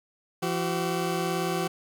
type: tone pair together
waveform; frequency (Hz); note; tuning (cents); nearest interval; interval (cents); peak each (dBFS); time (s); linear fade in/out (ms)
20% pulse; 170.8 / 379.5; F3 / F#4; -38 / +44; octave + major second; 1382; -24; 0.42-1.68; 10
effects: none